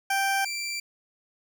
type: tone pair in turn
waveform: 20% pulse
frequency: 784 / 2349 Hz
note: G5 / D7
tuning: 0 / 0 cents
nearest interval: octave + perfect fifth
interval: 1900 cents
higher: second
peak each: -18 / -25 dBFS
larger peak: first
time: 0.1-0.45 / 0.45-0.8 s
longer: neither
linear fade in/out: 5 ms
effects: none